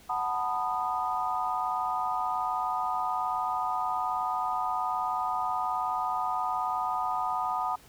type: chord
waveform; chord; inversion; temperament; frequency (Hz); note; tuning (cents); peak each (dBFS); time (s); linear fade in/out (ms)
sine; B dominant seventh; second; just; 740.8 / 889 / 987.8 / 1234.7; F#5 / A5 / B5 / D#6; +2 / +18 / 0 / -14; -32 / -34 / -33 / -32; 0.09-7.76; 10
effects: pink hiss -55 dBFS RMS until 7.88 s